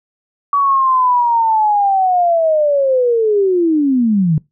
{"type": "linear sweep", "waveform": "sine", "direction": "down", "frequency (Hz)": [1141, 146.83], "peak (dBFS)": -10, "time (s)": [0.53, 4.38], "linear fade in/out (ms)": 2, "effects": ["noise-tail reverb RT60 0.2 s tail -23 dB re dry"]}